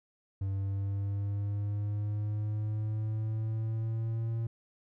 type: linear sweep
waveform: triangle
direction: up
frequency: 97 to 114.7 Hz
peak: -28 dBFS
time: 0.41-4.47 s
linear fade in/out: 5 ms
effects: none